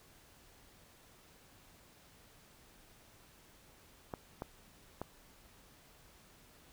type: clicks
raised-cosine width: 1 ms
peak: -25 dBFS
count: 3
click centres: 4.138 / 4.421 / 5.016 s
effects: pink hiss -62 dBFS RMS until 6.72 s